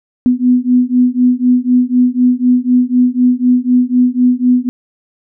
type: beating tone pair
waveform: sine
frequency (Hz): 246.9 / 250.9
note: B3 / B3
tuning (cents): 0 / +28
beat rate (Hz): 4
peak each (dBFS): -11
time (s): 0.26-4.69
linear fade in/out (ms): 0
effects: none